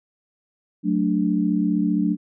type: chord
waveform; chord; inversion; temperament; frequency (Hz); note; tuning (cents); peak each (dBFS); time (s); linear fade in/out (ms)
sine; D major; first; equal; 185 / 220 / 293.7; F#3 / A3 / D4; 0 / 0 / 0; -22 / -23 / -22; 0.83-2.17; 50
effects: none